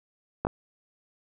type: clicks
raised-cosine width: 1 ms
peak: -13 dBFS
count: 2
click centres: 0.45 / 0.469 s
effects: none